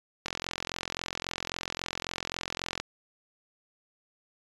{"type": "click train", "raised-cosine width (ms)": 0.2, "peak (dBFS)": -14, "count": 112, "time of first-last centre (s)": [0.26, 2.8], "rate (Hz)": 43.7, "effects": ["resampled to 24000 Hz"]}